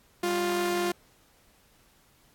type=tone pair together; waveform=sawtooth; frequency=198.19 / 351.1 Hz; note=G3 / F4; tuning=+19 / +9 cents; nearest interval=minor seventh; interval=990 cents; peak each=-31 / -22 dBFS; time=0.23-0.92 s; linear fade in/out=5 ms; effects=pink hiss -62 dBFS RMS until 2.34 s + AAC 64 kbps